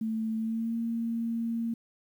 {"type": "tone with pitch glide", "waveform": "sine", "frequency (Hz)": [221.5, 230.2], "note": ["A3", "A#3"], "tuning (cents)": [12, -22], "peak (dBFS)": -28, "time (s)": [0.01, 1.74], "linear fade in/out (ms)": 5, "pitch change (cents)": 66, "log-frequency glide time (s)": [0.38, 0.76], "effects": ["10-bit"]}